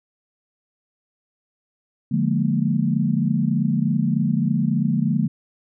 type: chord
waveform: sine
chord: Bb dominant seventh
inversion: first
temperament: just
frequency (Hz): 145.68 / 174.81 / 209.8 / 233.1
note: D3 / F3 / Ab3 / Bb3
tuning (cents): -14 / +2 / +18 / 0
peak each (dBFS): -23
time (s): 2.11-5.28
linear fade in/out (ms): 10
effects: none